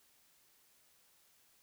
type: silence
effects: white hiss -69 dBFS RMS until 1.62 s